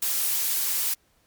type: noise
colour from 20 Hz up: blue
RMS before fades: -25 dBFS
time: 0.02-0.94 s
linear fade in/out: 5 ms
effects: pink hiss -65 dBFS RMS until 1.26 s + MP3 96 kbps